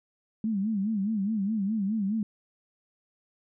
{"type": "tone with vibrato", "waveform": "sine", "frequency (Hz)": 207.7, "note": "G#3", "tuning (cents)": 0, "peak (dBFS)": -25, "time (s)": [0.44, 2.23], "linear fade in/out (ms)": 2, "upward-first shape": "sine", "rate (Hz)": 4.8, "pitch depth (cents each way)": 140, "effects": []}